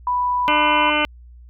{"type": "tone", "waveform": "sine", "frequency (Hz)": 987.8, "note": "B5", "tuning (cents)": 0, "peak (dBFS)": -17, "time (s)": [0.07, 0.9], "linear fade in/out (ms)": 2}
{"type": "harmonic tone", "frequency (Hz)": 300, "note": "D4", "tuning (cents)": 37, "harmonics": [1, 2, 3, 4, 5, 7, 8, 9, 10], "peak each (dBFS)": [-25, -25, -25, -25, -25, -25, -25, -25, -25], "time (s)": [0.48, 1.05], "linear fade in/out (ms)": 0}
{"effects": ["added 60 Hz sine -40 dBFS peak until 1.49 s"]}